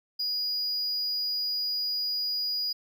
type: tone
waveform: triangle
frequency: 4900 Hz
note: D#8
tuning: 27 cents flat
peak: -26 dBFS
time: 0.19-2.73 s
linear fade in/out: 10 ms
effects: none